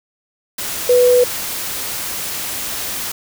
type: tone in noise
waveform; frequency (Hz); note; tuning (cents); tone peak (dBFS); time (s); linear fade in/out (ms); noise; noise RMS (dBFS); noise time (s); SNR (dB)
sine; 493.9; B4; 0; -8; 0.89-1.24; 5; white; -24; 0.58-3.12; +13
effects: none